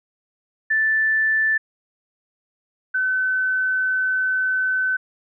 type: tone pair in turn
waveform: sine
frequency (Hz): 1760 / 1518.2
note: A6 / F#6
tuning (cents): 0 / +44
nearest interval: minor third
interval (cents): 256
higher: first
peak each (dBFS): -16 / -18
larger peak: first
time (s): 0.7-1.58 / 2.94-4.97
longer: second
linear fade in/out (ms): 10
effects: none